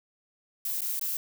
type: noise with dropouts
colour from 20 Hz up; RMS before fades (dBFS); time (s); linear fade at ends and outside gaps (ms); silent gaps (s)
violet; -31; 0.65-1.17; 2; 0.808-0.817 / 0.995-1.012
effects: none